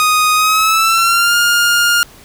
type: tone with pitch glide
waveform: sawtooth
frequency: 1244.5 to 1413.1 Hz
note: D#6 to F6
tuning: 0 to +20 cents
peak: -6 dBFS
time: 0-2.03 s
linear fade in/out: 0 ms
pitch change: +220 cents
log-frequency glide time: 0.35-1.36 s
effects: pink hiss -41 dBFS RMS until 2.24 s